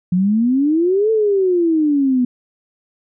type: exponential two-way sweep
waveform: sine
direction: up then down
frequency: 174.61 to 448.7 to 244 Hz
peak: -12 dBFS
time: 0.12-2.25 s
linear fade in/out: 5 ms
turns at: 1.11 s
effects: none